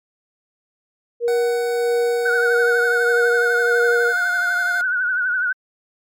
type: tone with tremolo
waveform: sine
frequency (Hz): 474.2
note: A#4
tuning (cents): +30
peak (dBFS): -15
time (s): 1.2-4.14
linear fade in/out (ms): 50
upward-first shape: sine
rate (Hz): 1.6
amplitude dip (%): 35
type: tone with pitch glide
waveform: 25% pulse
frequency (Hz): 747 to 705.1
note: F#5 to F5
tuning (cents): +16 to +16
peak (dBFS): -23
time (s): 1.28-4.81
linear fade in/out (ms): 0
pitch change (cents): -100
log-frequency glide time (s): 2.19-4.42
type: tone with vibrato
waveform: sine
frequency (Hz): 1480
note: F#6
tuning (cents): 0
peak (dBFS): -17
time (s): 2.25-5.53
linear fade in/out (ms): 10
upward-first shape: triangle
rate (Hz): 12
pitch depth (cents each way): 83
effects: MP3 64 kbps